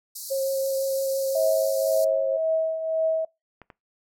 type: band-pass noise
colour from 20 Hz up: white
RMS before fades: -37 dBFS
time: 0.15-2.05 s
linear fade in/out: 10 ms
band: 4100 to 16000 Hz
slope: 96 dB/octave
type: tone with vibrato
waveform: sine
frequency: 539 Hz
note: C#5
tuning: 49 cents flat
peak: -22 dBFS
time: 0.3-2.38 s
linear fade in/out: 20 ms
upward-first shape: triangle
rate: 5.9 Hz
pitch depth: 13 cents each way
type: tone with tremolo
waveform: sine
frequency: 643 Hz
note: E5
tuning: 43 cents flat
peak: -19 dBFS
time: 1.35-3.25 s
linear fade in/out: 5 ms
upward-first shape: triangle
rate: 1.9 Hz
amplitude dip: 65%
type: clicks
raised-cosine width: 0.5 ms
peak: -29 dBFS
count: 2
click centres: 3.617 / 3.702 s
effects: noise-tail reverb RT60 0.2 s tail -22 dB re dry